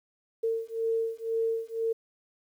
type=beating tone pair; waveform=sine; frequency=452.1 / 454.1 Hz; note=A4 / A#4; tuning=+47 / -45 cents; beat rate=2 Hz; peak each=-30 dBFS; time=0.43-1.93 s; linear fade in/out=10 ms; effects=10-bit